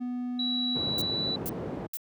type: tone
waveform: triangle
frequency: 246.9 Hz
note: B3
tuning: in tune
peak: -28 dBFS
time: 0-0.78 s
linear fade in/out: 20 ms
type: tone with pitch glide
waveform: sine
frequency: 3912 to 3953 Hz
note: B7 to B7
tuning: -17 to +1 cents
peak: -28 dBFS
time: 0.39-1.36 s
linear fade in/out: 5 ms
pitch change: +18 cents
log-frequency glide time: 0.72-1.25 s
type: low-pass noise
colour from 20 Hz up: white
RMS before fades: -34 dBFS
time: 0.75-1.87 s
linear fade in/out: 10 ms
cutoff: 380 Hz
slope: 12 dB/octave
type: noise bursts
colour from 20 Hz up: violet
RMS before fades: -34 dBFS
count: 3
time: 0.98-1.971 s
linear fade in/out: 2 ms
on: 37 ms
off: 440 ms
effects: high-pass 100 Hz 12 dB/octave